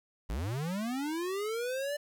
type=linear sweep; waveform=square; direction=up; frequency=43.85 to 593 Hz; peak=-33 dBFS; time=0.29-1.97 s; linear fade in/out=10 ms; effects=10-bit